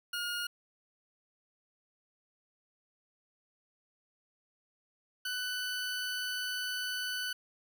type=tone pair in turn; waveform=20% pulse; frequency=1429 / 1494.9 Hz; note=F6 / F#6; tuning=+39 / +17 cents; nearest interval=minor second; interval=78 cents; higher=second; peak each=-29 / -29 dBFS; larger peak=neither; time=0.13-0.47 / 5.25-7.33 s; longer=second; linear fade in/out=5 ms; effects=none